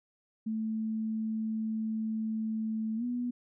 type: tone with pitch glide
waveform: sine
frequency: 220 to 244.1 Hz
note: A3 to B3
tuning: 0 to -20 cents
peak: -30 dBFS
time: 0.46-3.31 s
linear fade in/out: 10 ms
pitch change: +180 cents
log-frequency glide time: 2.96-3.04 s
effects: none